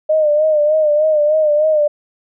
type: tone with vibrato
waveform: sine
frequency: 609 Hz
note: D#5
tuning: 37 cents flat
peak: -10 dBFS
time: 0.09-1.88 s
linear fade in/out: 10 ms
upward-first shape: sine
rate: 3.3 Hz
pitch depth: 56 cents each way
effects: none